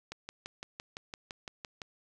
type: click train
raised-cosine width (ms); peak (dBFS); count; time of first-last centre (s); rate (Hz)
0.2; -23; 11; 0.12-1.818; 5.89
effects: none